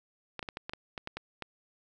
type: clicks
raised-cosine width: 0.3 ms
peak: -21 dBFS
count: 10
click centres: 0.393 / 0.428 / 0.488 / 0.571 / 0.695 / 0.735 / 0.978 / 1.074 / 1.17 / 1.423 s
effects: none